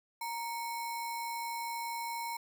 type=tone with sample-and-hold; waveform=sine; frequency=932.3 Hz; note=A#5; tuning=in tune; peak=-35 dBFS; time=0.21-2.37 s; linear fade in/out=5 ms; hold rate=3150 Hz; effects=none